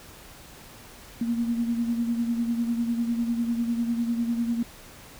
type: beating tone pair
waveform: sine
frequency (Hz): 233.1 / 243.1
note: A#3 / B3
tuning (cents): 0 / -27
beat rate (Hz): 10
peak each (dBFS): -24 / -32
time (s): 1.21-4.63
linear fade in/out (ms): 5
effects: pink hiss -47 dBFS RMS until 5.19 s

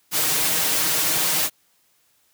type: noise with comb filter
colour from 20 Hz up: white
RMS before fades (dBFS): -21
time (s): 0.11-1.5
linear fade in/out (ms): 50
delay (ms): 6.4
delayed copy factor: +0.9
effects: white hiss -63 dBFS RMS until 2.33 s + high-pass 60 Hz 12 dB/octave

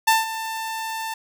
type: tone with ADSR envelope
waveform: sawtooth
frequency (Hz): 891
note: A5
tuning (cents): +22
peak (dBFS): -9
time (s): 0.07-1.14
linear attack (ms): 11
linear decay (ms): 170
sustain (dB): -14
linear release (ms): 4
effects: none

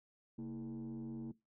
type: tone with frequency modulation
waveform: sine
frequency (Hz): 228.9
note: A#3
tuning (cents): -31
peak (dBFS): -39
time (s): 0.38-1.32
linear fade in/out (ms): 10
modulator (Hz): 94.9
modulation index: 0.91
effects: noise-tail reverb RT60 0.2 s tail -20 dB re dry + tanh soft clip ceiling -40 dBFS

